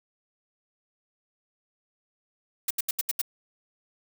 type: noise bursts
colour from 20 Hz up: blue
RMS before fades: -26 dBFS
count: 6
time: 2.68-3.216 s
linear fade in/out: 5 ms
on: 26 ms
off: 76 ms
effects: none